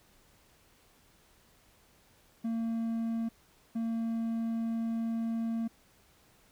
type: tone bursts at uneven times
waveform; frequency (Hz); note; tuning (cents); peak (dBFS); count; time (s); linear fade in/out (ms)
triangle; 227.9; A#3; -39; -28; 2; 2.44-3.29 / 3.75-5.68; 10
effects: pink hiss -64 dBFS RMS until 6.51 s